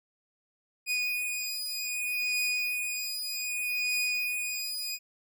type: beating tone pair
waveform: sawtooth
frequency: 2473 / 2473.64 Hz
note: D#7 / D#7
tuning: -11 / -11 cents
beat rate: 0.64 Hz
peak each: -29 dBFS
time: 0.86-4.99 s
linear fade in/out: 50 ms
effects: none